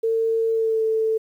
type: tone with pitch glide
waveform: sine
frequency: 451.3 to 442.5 Hz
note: A4 to A4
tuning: +44 to +10 cents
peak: -18 dBFS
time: 0.03-1.18 s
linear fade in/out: 10 ms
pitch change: -34 cents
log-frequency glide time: 0.48-0.83 s
effects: 9-bit